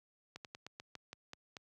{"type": "slowing click train", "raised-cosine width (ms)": 0.2, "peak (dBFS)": -29, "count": 9, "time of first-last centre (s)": [0.36, 1.568], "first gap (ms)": 88, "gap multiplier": 1.15, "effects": ["high-pass 80 Hz 12 dB/octave"]}